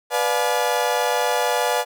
35% pulse chord, B diminished seventh, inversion none, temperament just, 493.9 / 592.7 / 711.2 / 853.4 Hz, B4 / D5 / F5 / Ab5, 0 / +16 / +31 / +47 cents, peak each -22 / -24 / -23 / -22 dBFS, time 0.1-1.85 s, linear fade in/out 50 ms, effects none

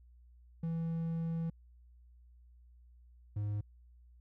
triangle tone pair in turn, 164.81 / 103.82 Hz, E3 / G#2, 0 / 0 cents, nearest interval minor sixth, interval 800 cents, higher first, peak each -31 / -31 dBFS, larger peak neither, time 0.63-1.5 / 3.36-3.61 s, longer first, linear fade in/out 5 ms, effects added 60 Hz sine -57 dBFS peak until 4.2 s

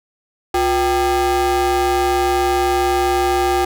square ring-modulated tone, 212.1 Hz, G#3, 37 cents sharp, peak -12 dBFS, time 0.54-3.65 s, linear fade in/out 5 ms, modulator 570 Hz, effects none

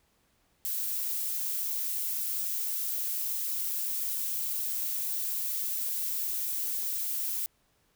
violet noise, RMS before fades -32 dBFS, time 0.65-7.46 s, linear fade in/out 0 ms, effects pink hiss -70 dBFS RMS until 7.95 s

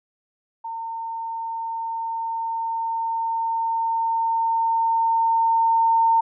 sine tone with level ramp, 910 Hz, A#5, 42 cents flat, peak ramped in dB -28 to -14 dBFS, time 0.64-6.21 s, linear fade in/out 10 ms, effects none

